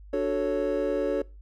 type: chord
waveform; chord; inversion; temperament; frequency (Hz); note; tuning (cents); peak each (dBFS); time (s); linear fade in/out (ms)
triangle; D major seventh; none; equal; 293.7 / 370 / 440 / 554.4; D4 / F#4 / A4 / C#5; 0 / 0 / 0 / 0; -29 / -29 / -27 / -26; 0.13-1.22; 5
effects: noise-tail reverb RT60 0.3 s tail -23 dB re dry + added 50 Hz sine -44 dBFS peak until 1.41 s